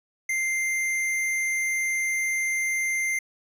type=tone with hard clipping; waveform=sine; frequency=2093 Hz; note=C7; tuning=in tune; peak=-25 dBFS; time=0.29-3.19 s; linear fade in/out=5 ms; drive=14 dB; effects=resampled to 32000 Hz